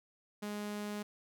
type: tone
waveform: sawtooth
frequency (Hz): 207.7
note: G#3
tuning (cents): 0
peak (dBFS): -34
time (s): 0.42-1.03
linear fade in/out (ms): 10
effects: none